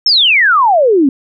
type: exponential sweep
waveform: sine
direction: down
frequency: 5500 to 256 Hz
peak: -6 dBFS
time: 0.06-1.09 s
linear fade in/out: 2 ms
effects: none